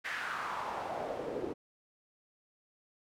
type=noise with band-pass filter sweep; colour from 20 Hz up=pink; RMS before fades=-38 dBFS; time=0.04-1.54 s; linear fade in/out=20 ms; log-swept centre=1900 to 360 Hz; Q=3.1; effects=none